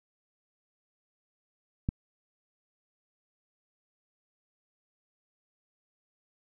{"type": "click", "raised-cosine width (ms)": 5, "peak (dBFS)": -15, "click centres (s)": 1.889, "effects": []}